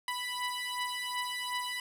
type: beating tone pair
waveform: 15% pulse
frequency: 987.8 / 990.5 Hz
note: B5 / B5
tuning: 0 / +5 cents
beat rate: 2.7 Hz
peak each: -30 dBFS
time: 0.08-1.8 s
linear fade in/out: 2 ms
effects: resampled to 32000 Hz + 9-bit